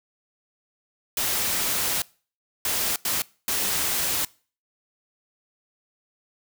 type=noise bursts at uneven times; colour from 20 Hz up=white; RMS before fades=-25 dBFS; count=4; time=1.17-2.02 / 2.65-2.96 / 3.05-3.22 / 3.48-4.25 s; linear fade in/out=2 ms; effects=noise-tail reverb RT60 0.4 s tail -23 dB re dry